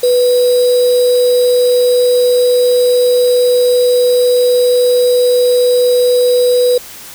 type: tone with sample-and-hold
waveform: sine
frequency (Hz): 493.9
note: B4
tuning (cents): 0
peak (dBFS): -7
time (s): 0.03-6.78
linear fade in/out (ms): 5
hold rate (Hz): 4410
effects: white hiss -32 dBFS RMS until 7.14 s